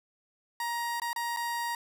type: tone with dropouts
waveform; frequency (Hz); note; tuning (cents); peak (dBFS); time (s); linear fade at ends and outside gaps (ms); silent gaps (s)
30% pulse; 943; A#5; +20; -28; 0.6-1.75; 2; 0.999-1.018 / 1.131-1.161 / 1.364-1.37
effects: none